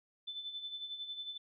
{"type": "tone with tremolo", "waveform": "sine", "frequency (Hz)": 3519, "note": "A7", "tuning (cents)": 0, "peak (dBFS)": -38, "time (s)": [0.27, 1.38], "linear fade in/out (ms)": 10, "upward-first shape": "sine", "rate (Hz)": 11, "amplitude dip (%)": 60, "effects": []}